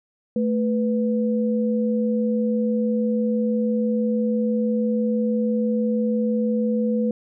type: tone pair together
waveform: sine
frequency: 220 / 493.9 Hz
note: A3 / B4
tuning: 0 / 0 cents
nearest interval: octave + major second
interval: 1400 cents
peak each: -20 / -24 dBFS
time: 0.36-7.11 s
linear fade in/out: 2 ms
effects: none